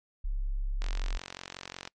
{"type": "tone", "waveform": "sine", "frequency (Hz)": 34.09, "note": "C#1", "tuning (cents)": -28, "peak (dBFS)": -28, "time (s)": [0.24, 1.18], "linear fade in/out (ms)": 10}
{"type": "click train", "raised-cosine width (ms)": 0.2, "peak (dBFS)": -21, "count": 49, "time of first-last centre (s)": [0.82, 1.875], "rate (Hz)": 45.5}
{"effects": ["noise-tail reverb RT60 0.1 s tail -25 dB re dry", "MP3 48 kbps"]}